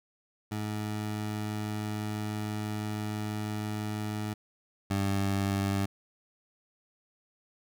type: tone pair in turn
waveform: 20% pulse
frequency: 106.1 / 98.69 Hz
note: G#2 / G2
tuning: +38 / +12 cents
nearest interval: minor second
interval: 126 cents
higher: first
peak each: -27 / -22 dBFS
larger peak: second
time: 0.51-4.34 / 4.9-5.86 s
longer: first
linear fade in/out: 10 ms
effects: none